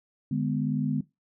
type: chord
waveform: sine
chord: G# diminished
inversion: second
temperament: just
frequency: 149.51 / 207.7 / 249.2 Hz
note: D3 / G#3 / B3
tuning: +31 / 0 / +16 cents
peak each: -28 / -30 / -29 dBFS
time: 0.31-1.01 s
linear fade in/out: 5 ms
effects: noise-tail reverb RT60 0.2 s tail -18 dB re dry